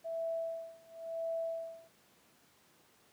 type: tone with tremolo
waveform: sine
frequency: 659.3 Hz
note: E5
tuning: in tune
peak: -33 dBFS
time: 0.04-1.89 s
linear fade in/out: 20 ms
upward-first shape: sine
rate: 0.95 Hz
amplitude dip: 95%
effects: pink hiss -66 dBFS RMS until 3.12 s + high-pass 150 Hz 12 dB/octave